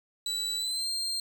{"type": "tone with pitch glide", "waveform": "35% pulse", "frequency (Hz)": [3951, 4186], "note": ["B7", "C8"], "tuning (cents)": [0, 0], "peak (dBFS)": -28, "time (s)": [0.26, 1.2], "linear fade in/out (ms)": 2, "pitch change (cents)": 100, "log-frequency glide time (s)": [0.57, 0.88], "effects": ["10-bit"]}